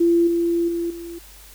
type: tone with level steps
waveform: sine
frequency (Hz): 340.3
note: F4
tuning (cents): -45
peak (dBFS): -13 / -17 / -21 / -31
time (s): 0-1.19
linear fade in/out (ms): 10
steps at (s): 0.27 / 0.68 / 0.9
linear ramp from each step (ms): 5
effects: added 50 Hz sine -46 dBFS peak until 1.54 s + white hiss -46 dBFS RMS until 1.54 s